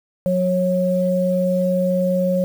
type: tone pair together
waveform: sine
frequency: 182.41 / 547 Hz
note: F#3 / C#5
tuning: -24 / -23 cents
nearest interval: octave + perfect fifth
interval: 1901 cents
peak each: -19 / -18 dBFS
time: 0.26-2.44 s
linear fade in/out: 0 ms
effects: 7-bit